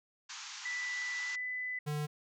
white band-pass noise, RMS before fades -46 dBFS, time 0.29-1.36 s, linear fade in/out 10 ms, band 830 to 7100 Hz, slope 96 dB/octave
sine tone with pitch glide, 1975.5 to 2002 Hz, B6 to B6, 0 to +23 cents, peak -35 dBFS, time 0.65-1.79 s, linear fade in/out 5 ms, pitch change +23 cents, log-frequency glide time 1.17-1.45 s
square tone, 149.2 Hz, D3, 28 cents sharp, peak -34 dBFS, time 1.86-2.07 s, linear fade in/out 20 ms
effects none

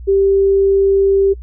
sine tone, 392 Hz, G4, in tune, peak -9 dBFS, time 0.07-1.34 s, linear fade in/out 20 ms, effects noise-tail reverb RT60 0.1 s tail -23 dB re dry + added 60 Hz sine -28 dBFS peak until 1.42 s

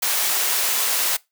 white high-pass noise, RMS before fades -21 dBFS, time 0.02-1.17 s, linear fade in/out 10 ms, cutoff 510 Hz, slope 12 dB/octave, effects noise-tail reverb RT60 0.2 s tail -22 dB re dry

